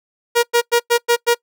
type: tone bursts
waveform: sawtooth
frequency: 474.1 Hz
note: A#4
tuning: 29 cents sharp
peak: -7 dBFS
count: 6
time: 0.35-1.348 s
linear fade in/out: 20 ms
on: 83 ms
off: 100 ms
effects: noise-tail reverb RT60 0.1 s tail -24 dB re dry